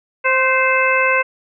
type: harmonic tone with a mistuned harmonic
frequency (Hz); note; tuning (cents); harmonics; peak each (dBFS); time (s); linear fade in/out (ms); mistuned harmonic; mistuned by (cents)
523.3; C5; 0; 1 / 2 / 3 / 4 / 5; -19 / -19 / -19 / -19 / -19; 0.24-1.23; 20; 3; -33
effects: none